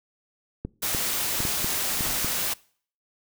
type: clicks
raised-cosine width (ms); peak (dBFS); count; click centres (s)
3; -17; 7; 0.65 / 0.948 / 1.404 / 1.452 / 1.645 / 2.008 / 2.246
type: noise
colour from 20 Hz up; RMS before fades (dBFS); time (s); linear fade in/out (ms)
white; -27; 0.82-2.54; 10
type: noise with exponential decay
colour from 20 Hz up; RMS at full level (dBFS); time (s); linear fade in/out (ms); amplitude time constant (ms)
pink; -31; 2.05-2.38; 5; 71
effects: noise-tail reverb RT60 0.5 s tail -23 dB re dry